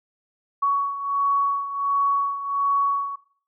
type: beating tone pair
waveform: sine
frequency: 1120 / 1121.4 Hz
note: C#6 / C#6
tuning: +18 / +20 cents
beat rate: 1.4 Hz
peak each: -21 / -26 dBFS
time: 0.62-3.16 s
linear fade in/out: 10 ms
effects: noise-tail reverb RT60 0.5 s tail -18 dB re dry